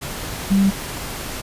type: tone in noise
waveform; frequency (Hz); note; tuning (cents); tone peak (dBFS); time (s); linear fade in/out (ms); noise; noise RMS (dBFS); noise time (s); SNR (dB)
sine; 196; G3; 0; -12; 0.5-0.71; 20; pink; -29; 0.01-1.42; +14
effects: resampled to 32000 Hz